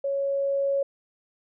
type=tone with level ramp; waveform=sine; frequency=554.4 Hz; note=C#5; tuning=in tune; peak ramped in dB=-24 to -21 dBFS; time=0.04-0.83 s; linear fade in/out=5 ms; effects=none